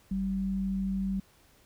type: tone pair together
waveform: sine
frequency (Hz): 51.12 / 192.8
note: G#1 / G3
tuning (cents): -27 / -28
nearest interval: octave + major seventh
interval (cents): 2299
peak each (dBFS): -38 / -28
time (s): 0.11-1.2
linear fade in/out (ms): 5
effects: pink hiss -62 dBFS RMS until 1.65 s